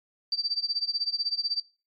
sine tone with tremolo, 4656 Hz, D8, 16 cents flat, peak -22 dBFS, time 0.32-1.6 s, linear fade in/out 2 ms, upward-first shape sine, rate 16 Hz, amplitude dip 85%, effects noise-tail reverb RT60 0.3 s tail -21 dB re dry + MP3 48 kbps

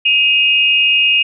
sine tone pair together, 2525 / 2834 Hz, D#7 / F7, +25 / +25 cents, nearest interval major second, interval 200 cents, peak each -12 dBFS, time 0.05-1.23 s, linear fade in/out 10 ms, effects none

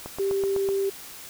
click train, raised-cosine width 1 ms, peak -20 dBFS, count 6, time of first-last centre 0.06-0.689 s, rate 7.95 Hz
sine tone, 392 Hz, G4, in tune, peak -22 dBFS, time 0.19-0.9 s, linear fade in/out 10 ms
effects white hiss -42 dBFS RMS until 1.29 s

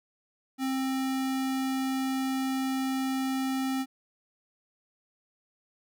square tone, 264.5 Hz, C4, 19 cents sharp, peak -28 dBFS, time 0.58-3.86 s, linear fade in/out 50 ms, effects none

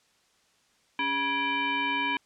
sine tone with frequency modulation, 1661.2 Hz, G#6, in tune, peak -25 dBFS, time 0.99-2.17 s, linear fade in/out 2 ms, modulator 691 Hz, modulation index 1.8, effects white hiss -66 dBFS RMS until 2.25 s + low-pass 7000 Hz 12 dB/octave

